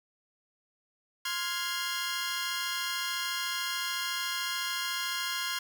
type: chord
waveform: 15% pulse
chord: F minor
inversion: second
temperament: equal with one note detuned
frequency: 1046.5 / 1406.6 / 1661.2 Hz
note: C6 / F6 / Ab6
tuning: 0 / +12 / 0 cents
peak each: -29 dBFS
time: 1.25-5.59 s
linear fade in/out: 5 ms
effects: none